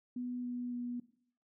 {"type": "tone with pitch steps", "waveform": "sine", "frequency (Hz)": [246.9, 245.1, 243.2], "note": ["B3", "B3", "B3"], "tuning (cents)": [0, -13, -26], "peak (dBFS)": -36, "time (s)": [0.16, 1], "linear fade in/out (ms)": 5, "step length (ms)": 280, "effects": ["noise-tail reverb RT60 0.6 s tail -17 dB re dry"]}